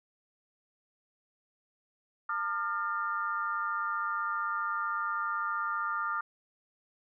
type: harmonic tone with a mistuned harmonic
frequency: 301.3 Hz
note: D4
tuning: 44 cents sharp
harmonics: 3 / 4 / 5 / 6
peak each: -42 / -32 / -34 / -46 dBFS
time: 2.29-6.21 s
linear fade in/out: 5 ms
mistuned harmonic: 5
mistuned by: -130 cents
effects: none